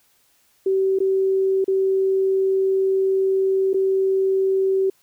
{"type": "tone with dropouts", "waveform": "sine", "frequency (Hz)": 383.8, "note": "G4", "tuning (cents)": -37, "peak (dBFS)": -16, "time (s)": [0.66, 4.9], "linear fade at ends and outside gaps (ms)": 5, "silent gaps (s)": [[0.989, 1.002], [1.644, 1.679], [3.733, 3.742]], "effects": ["white hiss -61 dBFS RMS until 5.02 s"]}